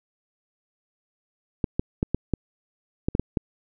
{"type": "clicks", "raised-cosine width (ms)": 3, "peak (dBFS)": -9, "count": 9, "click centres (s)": [1.642, 1.795, 2.029, 2.146, 2.337, 3.085, 3.151, 3.196, 3.372], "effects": []}